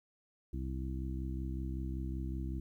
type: harmonic tone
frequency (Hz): 65.3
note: C2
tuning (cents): -3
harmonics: 1 / 2 / 3 / 4 / 5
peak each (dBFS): -37 / -43 / -46 / -47 / -46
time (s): 0.53-2.6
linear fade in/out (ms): 5
effects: 12-bit